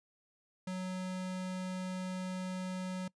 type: tone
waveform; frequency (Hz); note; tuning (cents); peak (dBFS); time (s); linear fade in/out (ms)
square; 185; F#3; 0; -37; 0.67-3.08; 5
effects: noise-tail reverb RT60 0.1 s tail -23 dB re dry + resampled to 22050 Hz